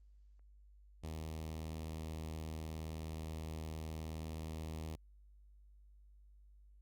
sawtooth tone with notch filter, 79.2 Hz, D#2, 31 cents sharp, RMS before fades -44 dBFS, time 1.03-4.96 s, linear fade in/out 10 ms, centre 1500 Hz, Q 1.4, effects added 50 Hz sine -59 dBFS peak until 6.81 s + Opus 24 kbps

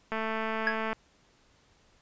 click train, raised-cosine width 0.5 ms, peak -18 dBFS, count 180, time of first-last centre 0.12-0.93 s, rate 221 Hz
triangle tone with exponential decay, 1661.2 Hz, G#6, in tune, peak -19 dBFS, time 0.67-0.8 s, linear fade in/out 1 ms, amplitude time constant 27 ms
effects pink hiss -64 dBFS RMS until 2.01 s + resampled to 16000 Hz

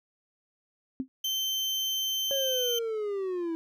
sine tone with exponential decay, 261.6 Hz, C4, in tune, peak -24 dBFS, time 1-1.08 s, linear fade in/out 0 ms, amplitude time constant 17 ms
35% pulse tone, 3102 Hz, G7, 19 cents flat, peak -26 dBFS, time 1.24-2.79 s, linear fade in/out 5 ms
triangle linear sweep, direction down, 554.4 to 323.6 Hz, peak -27 dBFS, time 2.31-3.55 s, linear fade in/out 0 ms
effects none

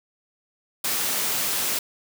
white high-pass noise, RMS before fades -25 dBFS, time 0.84-1.79 s, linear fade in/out 5 ms, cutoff 120 Hz, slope 24 dB/octave, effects none

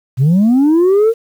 sine linear sweep, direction up, 118.9 to 466.2 Hz, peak -5 dBFS, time 0.17-1.14 s, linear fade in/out 50 ms, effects tanh soft clip ceiling -6 dBFS + 7-bit

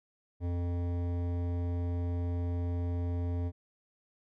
sine tone with hard clipping, 87.31 Hz, F2, in tune, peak -32 dBFS, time 0.4-3.52 s, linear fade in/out 50 ms, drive 14 dB, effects none

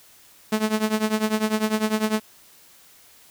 sawtooth tone with tremolo, 216.3 Hz, A3, 29 cents flat, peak -13 dBFS, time 0.52-2.2 s, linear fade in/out 5 ms, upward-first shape triangle, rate 10 Hz, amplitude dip 90%, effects white hiss -52 dBFS RMS until 3.3 s

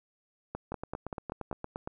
two click trains, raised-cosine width 1 ms, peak -21 / -22 dBFS, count 6 / 11, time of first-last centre 0.55-1.513 / 0.72-1.875 s, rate 5.19 / 8.66 Hz, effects none

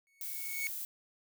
45% pulse tone with exponential growth, 2217 Hz, C#7, in tune, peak -32 dBFS, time 0.07-0.67 s, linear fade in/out 0 ms, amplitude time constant 130 ms
violet noise, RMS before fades -40 dBFS, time 0.21-0.85 s, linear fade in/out 2 ms
effects none

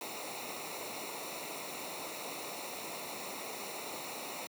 pink noise with comb filter, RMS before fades -42 dBFS, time 0.01-4.47 s, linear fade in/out 2 ms, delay 0.62 ms, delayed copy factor -0.75, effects high-pass 200 Hz 12 dB/octave

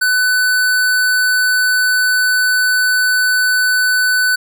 square tone, 1500 Hz, F#6, 23 cents sharp, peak -12 dBFS, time 0.01-4.36 s, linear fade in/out 10 ms, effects none

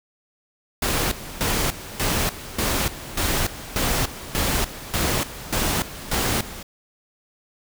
pink noise with tremolo, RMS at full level -22 dBFS, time 0.82-6.63 s, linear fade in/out 5 ms, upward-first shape square, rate 1.7 Hz, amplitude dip 80%, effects none

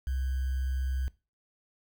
sine tone with sample-and-hold, 65.3 Hz, C2, 3 cents flat, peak -28 dBFS, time 0.07-1.08 s, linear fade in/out 0 ms, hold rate 1575 Hz, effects noise-tail reverb RT60 0.3 s tail -20 dB re dry

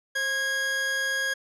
40% pulse tone pair together, 531.8 / 1644 Hz, C5 / G#6, +28 / -18 cents, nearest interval octave + minor sixth, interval 1954 cents, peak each -36 / -24 dBFS, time 0.15-1.34 s, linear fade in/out 10 ms, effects low-pass 10000 Hz 12 dB/octave

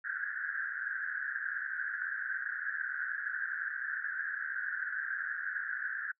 pink band-pass noise, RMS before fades -37 dBFS, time 0.04-6.12 s, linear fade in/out 10 ms, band 1500 to 1700 Hz, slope 96 dB/octave, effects noise-tail reverb RT60 0.1 s tail -26 dB re dry

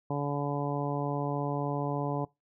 harmonic tone, 143.4 Hz, D3, 41 cents flat, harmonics 1 / 2 / 3 / 4 / 5 / 6 / 7, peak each -32 / -35 / -37 / -38 / -39 / -40 / -40 dBFS, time 0.1-2.25 s, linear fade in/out 5 ms, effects noise-tail reverb RT60 0.2 s tail -23 dB re dry

